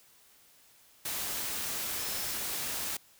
sine tone in noise, 5240 Hz, E8, 11 cents flat, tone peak -44 dBFS, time 1.98-2.34 s, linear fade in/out 5 ms, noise white, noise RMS -35 dBFS, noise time 1.05-2.97 s, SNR -12 dB, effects white hiss -61 dBFS RMS until 3.19 s

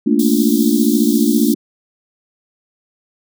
sine chord, Bb major seventh, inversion third, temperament just, 218.5 / 233.1 / 291.4 / 349.6 Hz, A3 / Bb3 / D4 / F4, -12 / 0 / -13 / +2 cents, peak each -16 / -16 / -15 / -20 dBFS, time 0.06-1.55 s, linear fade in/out 10 ms
white high-pass noise, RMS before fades -26 dBFS, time 0.19-1.54 s, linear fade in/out 5 ms, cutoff 3300 Hz, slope 96 dB/octave
effects none

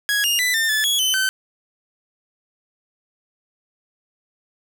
sawtooth tone with pitch steps, 1662 / 2834 / 1993 / 1801 / 1735 / 3348 / 3044 / 1535 Hz, G#6 / F7 / B6 / A6 / A6 / G#7 / F#7 / G6, +1 / +25 / +15 / +40 / -25 / +13 / +48 / -37 cents, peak -14 dBFS, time 0.09-1.29 s, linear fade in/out 0 ms, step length 150 ms, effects 7-bit

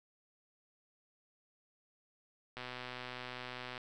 click train, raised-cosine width 0.3 ms, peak -27 dBFS, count 152, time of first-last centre 2.57-3.778 s, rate 125 Hz, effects none

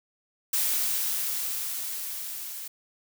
blue noise with level ramp, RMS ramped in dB -25 to -38 dBFS, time 0.53-2.68 s, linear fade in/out 5 ms, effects none

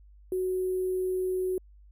sine tone with sample-and-hold, 370.5 Hz, F#4, 2 cents sharp, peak -26 dBFS, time 0.32-1.58 s, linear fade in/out 2 ms, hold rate 11025 Hz, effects added 50 Hz sine -51 dBFS peak until 1.91 s

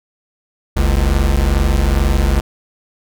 square tone pair together, 46.96 / 69.2 Hz, F#1 / C#2, +26 / -2 cents, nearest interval perfect fifth, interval 672 cents, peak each -15 dBFS, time 0.76-2.41 s, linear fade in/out 10 ms, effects none

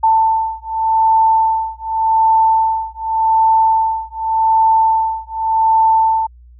sine beating tone pair, 889 / 889.86 Hz, A5 / A5, +18 / +19 cents, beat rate 0.86 Hz, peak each -14 dBFS, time 0.03-6.27 s, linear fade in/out 10 ms, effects added 60 Hz sine -39 dBFS peak until 6.59 s

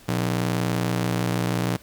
sawtooth ring-modulated tone, 146.83 Hz, D3, in tune, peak -15 dBFS, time 0.08-1.77 s, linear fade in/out 10 ms, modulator 30.3 Hz, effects pink hiss -50 dBFS RMS until 1.82 s

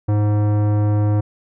sine tone with tanh clipping, 104.5 Hz, G#2, 11 cents sharp, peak -16 dBFS, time 0.08-1.21 s, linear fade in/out 10 ms, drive 17 dB, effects none

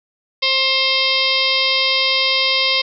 harmonic tone with a mistuned harmonic, 530 Hz, C5, 22 cents sharp, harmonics 1 / 2 / 4 / 5 / 6 / 7 / 8 / 9 / 10, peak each -26 / -26 / -21 / -24 / -21 / -21 / -26 / -21 / -26 dBFS, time 0.42-2.82 s, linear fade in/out 10 ms, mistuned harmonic 8, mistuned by -31 cents, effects none

